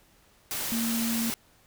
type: tone in noise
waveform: sine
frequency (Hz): 230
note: A#3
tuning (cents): -23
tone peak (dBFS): -27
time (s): 0.72-1.3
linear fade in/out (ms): 0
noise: white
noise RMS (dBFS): -32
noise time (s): 0.51-1.34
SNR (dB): +2
effects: pink hiss -61 dBFS RMS until 1.66 s